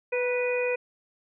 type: harmonic tone with a mistuned harmonic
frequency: 493.9 Hz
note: B4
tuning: in tune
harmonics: 1 / 2 / 3 / 4 / 5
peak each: -25 / -39 / -40 / -38 / -31 dBFS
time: 0.12-0.76 s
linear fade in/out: 10 ms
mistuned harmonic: 2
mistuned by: -36 cents
effects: none